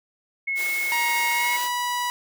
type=tone; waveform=sine; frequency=2181 Hz; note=C#7; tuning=29 cents flat; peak=-23 dBFS; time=0.47-1.57 s; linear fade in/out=10 ms
type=high-pass noise; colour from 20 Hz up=white; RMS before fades=-33 dBFS; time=0.55-1.7 s; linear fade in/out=50 ms; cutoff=300 Hz; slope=48 dB/octave
type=tone with pitch glide; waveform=sawtooth; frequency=943 to 977.4 Hz; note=A#5 to B5; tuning=+20 to -18 cents; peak=-20 dBFS; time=0.92-2.1 s; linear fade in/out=0 ms; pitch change=+62 cents; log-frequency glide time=1.31-1.64 s
effects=none